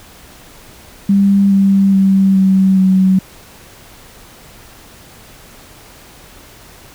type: tone with pitch steps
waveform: sine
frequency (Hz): 198.3 / 195.8 / 193.32 / 190.88 / 188.47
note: G3 / G3 / G3 / G3 / F#3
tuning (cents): +20 / -2 / -24 / -46 / +32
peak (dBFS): -7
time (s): 1.09-3.19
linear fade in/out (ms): 5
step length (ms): 420
effects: pink hiss -40 dBFS RMS until 6.94 s